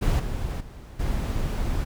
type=noise with level steps; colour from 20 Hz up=brown; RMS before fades=-21 / -29 / -40 / -26 dBFS; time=0.01-1.85 s; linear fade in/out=20 ms; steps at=0.19 / 0.6 / 0.99 s; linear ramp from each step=10 ms; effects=none